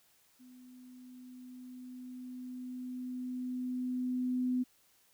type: tone with level ramp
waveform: sine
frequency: 251.8 Hz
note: B3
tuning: 34 cents sharp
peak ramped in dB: -53 to -28 dBFS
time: 0.39-4.64 s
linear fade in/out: 20 ms
effects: white hiss -68 dBFS RMS until 5.13 s